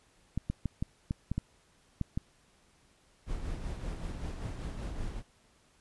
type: clicks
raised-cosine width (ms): 5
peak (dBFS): -19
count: 9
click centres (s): 0.376 / 0.5 / 0.657 / 0.825 / 1.109 / 1.316 / 1.38 / 2.013 / 2.175
type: noise with tremolo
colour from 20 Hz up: brown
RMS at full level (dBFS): -36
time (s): 3.26-5.23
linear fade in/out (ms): 50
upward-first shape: sine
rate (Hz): 5.2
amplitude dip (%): 40
effects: pink hiss -66 dBFS RMS until 5.8 s + resampled to 24000 Hz